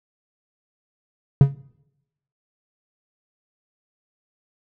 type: tone with exponential decay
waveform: triangle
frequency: 138.59 Hz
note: C#3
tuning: in tune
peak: -3 dBFS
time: 1.41-1.55 s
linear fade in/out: 2 ms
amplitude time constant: 30 ms
effects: noise-tail reverb RT60 0.9 s tail -23 dB re dry

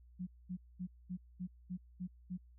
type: tone bursts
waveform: sine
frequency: 181.5 Hz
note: F#3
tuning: 33 cents flat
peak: -38 dBFS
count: 8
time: 0.19-2.378 s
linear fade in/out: 20 ms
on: 81 ms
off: 220 ms
effects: added 60 Hz sine -58 dBFS peak until 2.58 s

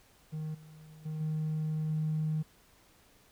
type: tone with level steps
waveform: triangle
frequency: 155.56 Hz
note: D#3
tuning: in tune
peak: -32 / -48 / -32 / -27 / -25 dBFS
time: 0.32-2.43 s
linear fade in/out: 20 ms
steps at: 0.54 / 1.05 / 1.2 / 1.89 s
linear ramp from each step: 10 ms
effects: tanh soft clip ceiling -26 dBFS + pink hiss -63 dBFS RMS until 3.31 s

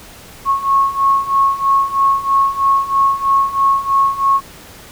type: beating tone pair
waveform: sine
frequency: 1094 / 1097.1 Hz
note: C#6 / C#6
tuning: -23 / -18 cents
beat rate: 3.1 Hz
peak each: -16 / -13 dBFS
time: 0.45-4.41 s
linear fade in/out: 50 ms
effects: pink hiss -38 dBFS RMS until 4.91 s

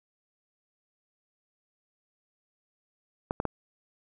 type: clicks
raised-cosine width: 1 ms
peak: -14 dBFS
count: 3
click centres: 3.309 / 3.401 / 3.453 s
effects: none

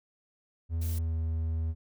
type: tone with pitch glide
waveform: triangle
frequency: 82.41 to 80.81 Hz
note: E2 to E2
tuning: 0 to -34 cents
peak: -26 dBFS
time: 0.69-1.75 s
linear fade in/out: 50 ms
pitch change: -34 cents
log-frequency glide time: 0.94-1.15 s
type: noise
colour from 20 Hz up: blue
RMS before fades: -44 dBFS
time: 0.81-0.99 s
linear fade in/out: 10 ms
effects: none

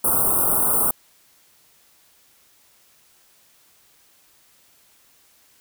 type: band-stop noise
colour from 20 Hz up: white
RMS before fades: -19 dBFS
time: 0.04-0.91 s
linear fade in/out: 5 ms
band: 1400 to 8500 Hz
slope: 96 dB/octave
effects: white hiss -57 dBFS RMS until 5.6 s

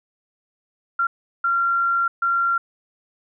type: tone bursts at uneven times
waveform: sine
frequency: 1377 Hz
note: F6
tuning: 25 cents flat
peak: -17 dBFS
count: 3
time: 0.99-1.07 / 1.44-2.08 / 2.22-2.58 s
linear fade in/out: 5 ms
effects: none

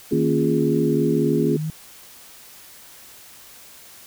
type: chord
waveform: sine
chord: Bb minor seventh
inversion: none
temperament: equal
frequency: 233.1 / 277.2 / 349.2 / 415.3 Hz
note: Bb3 / Db4 / F4 / Ab4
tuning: 0 / 0 / 0 / 0 cents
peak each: -23 dBFS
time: 0.11-1.57 s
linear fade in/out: 10 ms
type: tone with vibrato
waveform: sine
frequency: 156.3 Hz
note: D#3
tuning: 8 cents sharp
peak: -23 dBFS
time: 0.13-1.7 s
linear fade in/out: 0 ms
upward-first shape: sine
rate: 3.3 Hz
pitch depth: 40 cents each way
effects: white hiss -45 dBFS RMS until 4.06 s

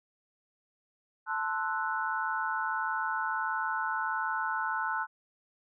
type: chord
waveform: sine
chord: F# half-diminished seventh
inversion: first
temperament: equal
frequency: 880 / 1046.5 / 1318.5 / 1480 Hz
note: A5 / C6 / E6 / F#6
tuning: 0 / 0 / 0 / 0 cents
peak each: -34 / -37 / -36 / -33 dBFS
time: 1.26-5.07 s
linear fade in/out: 50 ms
effects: none

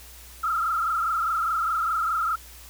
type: tone with frequency modulation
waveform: sine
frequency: 1319 Hz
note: E6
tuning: 1 cent sharp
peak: -22 dBFS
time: 0.43-2.36 s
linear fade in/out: 10 ms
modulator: 24.9 Hz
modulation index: 2.8
effects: added 60 Hz sine -47 dBFS peak until 2.69 s + white hiss -47 dBFS RMS until 2.69 s

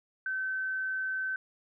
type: tone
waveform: sine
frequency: 1534 Hz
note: G6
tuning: 38 cents flat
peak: -30 dBFS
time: 0.26-1.36 s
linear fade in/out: 2 ms
effects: none

